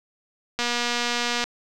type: click train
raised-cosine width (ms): 0.2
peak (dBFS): -8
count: 205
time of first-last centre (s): 0.59-1.44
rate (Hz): 240
effects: none